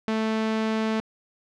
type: tone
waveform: sawtooth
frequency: 220 Hz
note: A3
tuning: in tune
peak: -19 dBFS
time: 0.08-1 s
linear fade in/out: 0 ms
effects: low-pass 4000 Hz 12 dB/octave